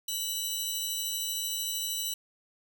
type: tone pair together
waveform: 15% pulse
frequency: 2960 / 3951 Hz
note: F#7 / B7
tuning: 0 / 0 cents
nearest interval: perfect fourth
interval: 500 cents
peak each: -27 / -26 dBFS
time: 0.08-2.14 s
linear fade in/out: 5 ms
effects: none